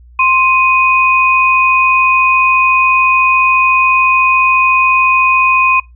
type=tone pair together; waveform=sine; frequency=1051 / 2495 Hz; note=C6 / D#7; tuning=+7 / +4 cents; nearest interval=octave + minor third; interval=1497 cents; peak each=-10 dBFS; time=0.19-5.8 s; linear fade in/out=5 ms; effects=noise-tail reverb RT60 0.2 s tail -24 dB re dry + added 60 Hz sine -37 dBFS peak until 5.95 s